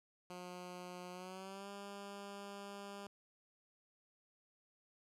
10% pulse tone with pitch glide, 179.6 to 200.4 Hz, F3 to G3, +49 to +38 cents, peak -39 dBFS, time 0.3-3.07 s, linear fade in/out 2 ms, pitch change +189 cents, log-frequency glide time 1.12-1.69 s, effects low-pass 11000 Hz 12 dB/octave

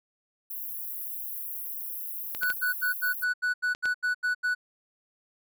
white high-pass noise, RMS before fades -36 dBFS, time 0.5-3.24 s, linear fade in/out 5 ms, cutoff 11000 Hz, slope 96 dB/octave
clicks, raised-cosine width 0.2 ms, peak -19 dBFS, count 5, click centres 2.349 / 2.433 / 2.502 / 3.749 / 3.856 s
triangle tone bursts, 1480 Hz, F#6, in tune, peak -22 dBFS, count 11, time 2.41-4.55 s, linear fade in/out 20 ms, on 120 ms, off 82 ms
effects none

